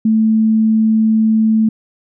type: tone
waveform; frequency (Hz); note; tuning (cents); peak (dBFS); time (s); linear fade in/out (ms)
sine; 220; A3; 0; -9; 0.05-1.69; 5
effects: none